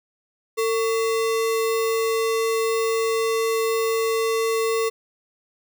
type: tone with sample-and-hold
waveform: sine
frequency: 450.5 Hz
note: A4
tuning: 41 cents sharp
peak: -19 dBFS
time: 0.57-4.9 s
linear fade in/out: 20 ms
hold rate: 1575 Hz
effects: none